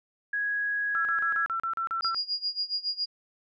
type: tone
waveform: sine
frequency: 1661.2 Hz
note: G#6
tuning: in tune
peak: -26 dBFS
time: 0.33-1.46 s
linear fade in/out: 5 ms
type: tone bursts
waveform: sine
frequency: 1345 Hz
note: E6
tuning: 34 cents sharp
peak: -27 dBFS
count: 9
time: 0.95-2.146 s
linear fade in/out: 0 ms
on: 100 ms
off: 37 ms
type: tone with tremolo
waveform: sine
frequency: 4853 Hz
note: D#8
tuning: 44 cents flat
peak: -25 dBFS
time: 2.02-3.06 s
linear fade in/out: 20 ms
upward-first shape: sine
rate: 7.2 Hz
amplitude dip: 90%
effects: none